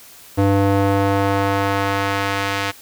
square tone with band-pass filter sweep, 99 Hz, G2, 18 cents sharp, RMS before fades -18 dBFS, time 0.37-2.72 s, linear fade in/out 20 ms, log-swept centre 400 to 2300 Hz, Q 0.72, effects white hiss -43 dBFS RMS until 2.81 s

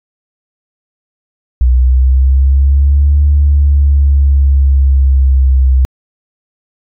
sine linear two-way sweep, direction up then down, 61.74 to 72.7 to 64.9 Hz, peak -4 dBFS, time 1.61-5.85 s, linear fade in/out 0 ms, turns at 3.22 s, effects tanh soft clip ceiling 0 dBFS

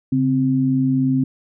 sine tone pair together, 138.43 / 261.6 Hz, C#3 / C4, -2 / 0 cents, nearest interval major seventh, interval 1102 cents, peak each -20 / -16 dBFS, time 0.12-1.24 s, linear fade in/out 5 ms, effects none

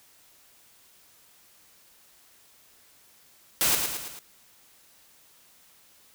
white noise with echo, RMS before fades -23 dBFS, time 3.61-3.75 s, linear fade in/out 0 ms, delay 110 ms, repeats 4, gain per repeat -5 dB, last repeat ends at 4.19 s, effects white hiss -58 dBFS RMS until 6.14 s

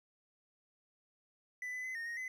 triangle tone with pitch steps, 1993 / 2006 / 2034 / 1842 / 1869 / 2027 Hz, B6 / B6 / C7 / A#6 / A#6 / B6, +15 / +26 / -50 / -21 / +4 / +45 cents, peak -37 dBFS, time 1.62-2.28 s, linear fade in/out 2 ms, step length 110 ms, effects none

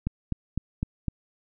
click train, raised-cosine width 5 ms, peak -14 dBFS, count 5, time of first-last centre 0.07-1.083 s, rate 3.95 Hz, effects none

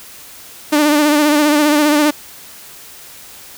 sawtooth tone with vibrato, 297.6 Hz, D4, 23 cents sharp, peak -6 dBFS, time 0.72-2.11 s, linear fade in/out 10 ms, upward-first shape sine, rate 15 Hz, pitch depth 47 cents each way, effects white hiss -37 dBFS RMS until 3.57 s

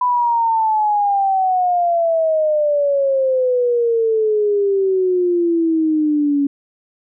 sine exponential sweep, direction down, 999 to 279.7 Hz, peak -13 dBFS, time 0.01-6.47 s, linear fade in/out 5 ms, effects none

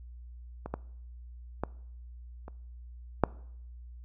clicks, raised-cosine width 1 ms, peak -23 / -18 / -16 / -29 / -7 dBFS, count 5, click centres 0.66 / 0.74 / 1.636 / 2.481 / 3.237 s, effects noise-tail reverb RT60 0.7 s tail -22 dB re dry + added 60 Hz sine -44 dBFS peak until 4.04 s

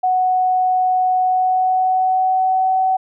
sine tone with pitch glide, 740 to 754.7 Hz, F#5 to F#5, 0 to +34 cents, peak -13 dBFS, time 0.03-2.97 s, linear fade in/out 10 ms, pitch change +34 cents, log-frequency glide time 1.21-2.75 s, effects none

